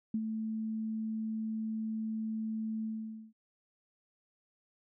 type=tone with ADSR envelope; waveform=sine; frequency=220 Hz; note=A3; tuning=in tune; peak=-28 dBFS; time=0.14-3.33 s; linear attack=4 ms; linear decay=58 ms; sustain=-5 dB; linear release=490 ms; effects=none